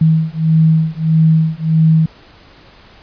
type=beating tone pair; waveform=sine; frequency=159 / 160.6 Hz; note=D#3 / E3; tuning=+38 / -45 cents; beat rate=1.6 Hz; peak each=-12 dBFS; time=0.01-2.06 s; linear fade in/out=5 ms; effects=pink hiss -43 dBFS RMS until 3.02 s + resampled to 11025 Hz